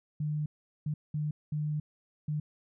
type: tone bursts at uneven times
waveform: sine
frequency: 150.7 Hz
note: D3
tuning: 45 cents sharp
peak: -29 dBFS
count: 5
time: 0.2-0.46 / 0.86-0.94 / 1.14-1.31 / 1.52-1.8 / 2.28-2.4 s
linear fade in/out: 5 ms
effects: none